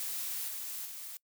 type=noise with level steps; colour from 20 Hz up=blue; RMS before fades=-37 / -40 / -44 dBFS; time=0-1.17 s; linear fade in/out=0 ms; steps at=0.48 / 0.85 s; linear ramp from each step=10 ms; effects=noise-tail reverb RT60 0.1 s tail -24 dB re dry